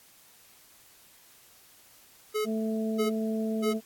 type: tone bursts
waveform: square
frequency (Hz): 427.4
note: G#4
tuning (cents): +50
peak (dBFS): -27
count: 3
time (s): 2.34-3.74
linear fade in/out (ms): 20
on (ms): 120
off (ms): 520
type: harmonic tone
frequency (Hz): 220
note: A3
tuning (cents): 0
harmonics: 1 / 2 / 3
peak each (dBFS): -28 / -34 / -38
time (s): 2.44-3.81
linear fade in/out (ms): 50
effects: white hiss -57 dBFS RMS until 3.85 s + AAC 64 kbps